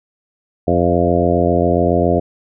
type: harmonic tone with a mistuned harmonic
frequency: 87.31 Hz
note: F2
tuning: in tune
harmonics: 1 / 2 / 3 / 4 / 5 / 6 / 7 / 8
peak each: -20 / -20 / -20 / -20 / -20 / -20 / -20 / -20 dBFS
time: 0.67-2.2 s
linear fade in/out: 10 ms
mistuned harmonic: 8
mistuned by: -16 cents
effects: none